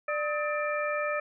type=harmonic tone with a mistuned harmonic; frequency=593 Hz; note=D5; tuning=17 cents sharp; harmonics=1 / 2 / 3 / 4; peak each=-30 / -33 / -35 / -36 dBFS; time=0.08-1.2 s; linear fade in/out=5 ms; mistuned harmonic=2; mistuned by=+120 cents; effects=none